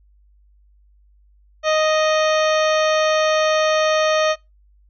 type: harmonic tone with a mistuned harmonic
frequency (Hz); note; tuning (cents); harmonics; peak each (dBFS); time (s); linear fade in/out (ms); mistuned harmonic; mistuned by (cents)
622.3; D#5; 0; 1 / 2 / 3 / 4 / 5 / 6 / 7 / 9 / 10; -16 / -22 / -26 / -28 / -30 / -32 / -33 / -35 / -36; 1.63-4.36; 50; 6; -40
effects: noise-tail reverb RT60 0.2 s tail -23 dB re dry + added 50 Hz sine -51 dBFS peak until 4.89 s